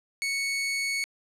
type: tone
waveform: sawtooth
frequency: 2217 Hz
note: C#7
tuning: in tune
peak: -23 dBFS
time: 0.22-1.04 s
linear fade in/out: 0 ms
effects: low-pass 10000 Hz 12 dB/octave